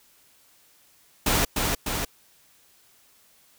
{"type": "noise with echo", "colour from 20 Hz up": "pink", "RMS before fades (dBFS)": -22, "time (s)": [1.26, 1.45], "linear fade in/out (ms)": 5, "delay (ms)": 300, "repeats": 2, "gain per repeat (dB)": -3, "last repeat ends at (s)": 2.05, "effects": ["white hiss -59 dBFS RMS until 3.58 s"]}